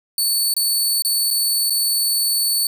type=tone with dropouts; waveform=15% pulse; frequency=4480 Hz; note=C#8; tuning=18 cents sharp; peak=-10 dBFS; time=0.18-2.67 s; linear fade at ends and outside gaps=2 ms; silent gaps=0.54-0.565 / 1.022-1.048 / 1.305-1.309 / 1.698-1.704 s; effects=none